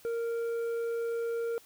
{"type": "tone with tanh clipping", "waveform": "sine", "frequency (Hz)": 464.2, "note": "A#4", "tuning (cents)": -7, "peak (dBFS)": -31, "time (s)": [0.05, 1.58], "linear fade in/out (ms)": 0, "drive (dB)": 6, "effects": ["white hiss -58 dBFS RMS until 1.65 s"]}